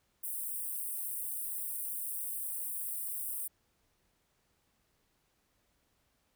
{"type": "high-pass noise", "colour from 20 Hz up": "white", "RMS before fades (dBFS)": -38, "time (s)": [0.23, 3.48], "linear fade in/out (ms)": 10, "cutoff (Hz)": 8400, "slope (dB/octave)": 96, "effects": ["pink hiss -75 dBFS RMS until 6.35 s"]}